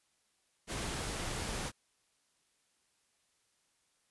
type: noise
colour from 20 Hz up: pink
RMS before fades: -38 dBFS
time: 0.67-1.72 s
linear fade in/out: 50 ms
effects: white hiss -75 dBFS RMS until 4.1 s + resampled to 24000 Hz